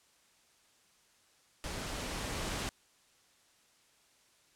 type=noise with level ramp; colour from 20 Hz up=pink; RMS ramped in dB=-40 to -36 dBFS; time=1.64-2.69 s; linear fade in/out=0 ms; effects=white hiss -67 dBFS RMS until 4.55 s + low-pass 9000 Hz 12 dB/octave